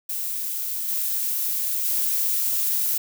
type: noise with level steps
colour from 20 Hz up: violet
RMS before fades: -28 / -25 / -23 dBFS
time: 0.09-2.98 s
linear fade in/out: 5 ms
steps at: 0.88 / 1.85 s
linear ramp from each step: 5 ms
effects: none